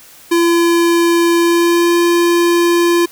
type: tone with pitch glide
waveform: square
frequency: 340 to 344 Hz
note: F4 to F4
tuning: -46 to -26 cents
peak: -10 dBFS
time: 0.31-3.06 s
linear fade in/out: 10 ms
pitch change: +20 cents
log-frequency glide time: 1.37-1.97 s
effects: white hiss -41 dBFS RMS until 3.11 s